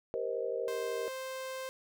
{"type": "chord", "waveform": "sine", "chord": "C minor seventh", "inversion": "second", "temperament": "just", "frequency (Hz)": [392.4, 470.9, 523.3, 627.9], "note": ["G4", "Bb4", "C5", "Eb5"], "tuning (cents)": [2, 18, 0, 16], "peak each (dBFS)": [-40, -35, -37, -41], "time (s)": [0.14, 1.08], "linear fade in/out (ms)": 0}
{"type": "tone", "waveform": "sawtooth", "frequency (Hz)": 523.3, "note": "C5", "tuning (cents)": 0, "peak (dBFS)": -34, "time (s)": [0.68, 1.69], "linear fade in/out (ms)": 0}
{"effects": []}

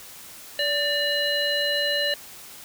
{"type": "harmonic tone with a mistuned harmonic", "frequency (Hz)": 579, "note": "D5", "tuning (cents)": -25, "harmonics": [1, 3, 5, 7], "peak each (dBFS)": [-27, -27, -27, -27], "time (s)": [0.59, 2.14], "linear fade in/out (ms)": 2, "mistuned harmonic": 3, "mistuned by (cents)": 48, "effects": ["white hiss -43 dBFS RMS until 2.64 s"]}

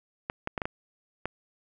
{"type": "clicks", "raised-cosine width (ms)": 0.5, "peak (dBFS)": -15, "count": 6, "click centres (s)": [0.299, 0.474, 0.578, 0.618, 0.655, 1.256], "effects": []}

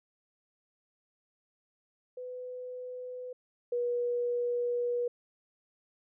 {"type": "tone pair in turn", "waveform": "sine", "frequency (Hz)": [501, 483.6], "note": ["B4", "B4"], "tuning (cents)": [25, -36], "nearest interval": "minor second", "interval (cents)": 61, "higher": "first", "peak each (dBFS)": [-38, -28], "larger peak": "second", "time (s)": [[2.17, 3.33], [3.72, 5.08]], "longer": "second", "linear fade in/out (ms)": 5, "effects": []}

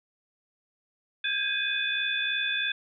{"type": "tone cluster", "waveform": "sine", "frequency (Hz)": [1598, 1661, 2502, 3478], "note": ["G6", "G#6", "D#7", "A7"], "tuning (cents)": [33, 0, 9, -21], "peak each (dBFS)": [-32, -33, -31, -30], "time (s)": [1.24, 2.72], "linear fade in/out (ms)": 5, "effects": []}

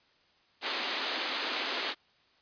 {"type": "band-pass noise", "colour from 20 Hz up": "white", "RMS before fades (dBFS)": -34, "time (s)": [0.61, 1.95], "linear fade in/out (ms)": 50, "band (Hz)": [250, 4600], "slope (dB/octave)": 48, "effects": ["white hiss -66 dBFS RMS until 2.41 s", "resampled to 11025 Hz"]}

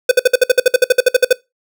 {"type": "tone bursts", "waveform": "square", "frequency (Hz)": 503, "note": "B4", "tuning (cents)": 32, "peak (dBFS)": -6, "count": 16, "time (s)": [0.09, 1.329], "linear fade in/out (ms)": 5, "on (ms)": 24, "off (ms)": 57, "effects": ["noise-tail reverb RT60 0.2 s tail -21 dB re dry"]}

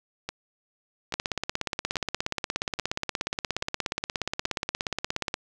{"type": "two click trains", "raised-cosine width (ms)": 0.2, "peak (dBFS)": [-14, -10], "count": [6, 72], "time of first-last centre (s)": [[0.29, 4.457], [1.14, 5.341]], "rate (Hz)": [1.2, 16.9], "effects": []}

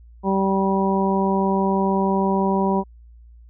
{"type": "harmonic tone", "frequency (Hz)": 193.8, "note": "G3", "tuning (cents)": -20, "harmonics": [1, 2, 3, 4, 5], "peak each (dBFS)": [-20, -23, -28, -27, -24], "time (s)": [0.23, 2.84], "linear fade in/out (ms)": 50, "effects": ["added 58 Hz sine -43 dBFS peak until 3.49 s"]}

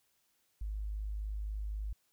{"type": "tone", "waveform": "sine", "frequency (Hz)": 51.91, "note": "G#1", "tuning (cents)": 0, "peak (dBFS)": -35, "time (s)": [0.61, 1.93], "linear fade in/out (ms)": 5, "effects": ["white hiss -75 dBFS RMS until 2.12 s"]}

